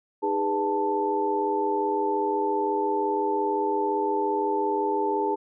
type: tone cluster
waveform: sine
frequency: 311 / 408.6 / 494.3 / 882 Hz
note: D#4 / G#4 / B4 / A5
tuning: -1 / -28 / +1 / +4 cents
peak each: -31 / -26 / -33 / -26 dBFS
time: 0.22-5.36 s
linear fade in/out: 20 ms
effects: none